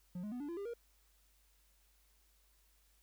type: tone with pitch steps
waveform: triangle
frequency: 178.5 / 209.8 / 246.7 / 290 / 340.9 / 400.7 / 471.1 Hz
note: F3 / G#3 / B3 / D4 / F4 / G4 / A#4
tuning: +38 / +18 / -2 / -22 / -42 / +38 / +18 cents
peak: -38 dBFS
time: 0.15-0.738 s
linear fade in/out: 5 ms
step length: 84 ms
effects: added 50 Hz sine -70 dBFS peak until 3.02 s + white hiss -73 dBFS RMS until 3.02 s